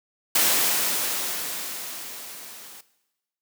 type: noise with level ramp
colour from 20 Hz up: white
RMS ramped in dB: -19 to -44 dBFS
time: 0.35-2.81 s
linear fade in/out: 5 ms
effects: noise-tail reverb RT60 1.0 s tail -17 dB re dry + high-pass 200 Hz 12 dB/octave